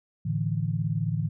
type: chord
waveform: sine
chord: A suspended fourth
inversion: none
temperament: equal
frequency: 110 / 146.83 / 164.81 Hz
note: A2 / D3 / E3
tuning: 0 / 0 / 0 cents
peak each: -29 dBFS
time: 0.25-1.29 s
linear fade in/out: 10 ms
effects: none